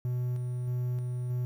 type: tone with tremolo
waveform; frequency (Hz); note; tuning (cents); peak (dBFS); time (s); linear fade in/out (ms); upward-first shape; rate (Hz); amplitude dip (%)
triangle; 124; B2; +7; -26; 0.05-1.45; 0; square; 1.6; 25
effects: 10-bit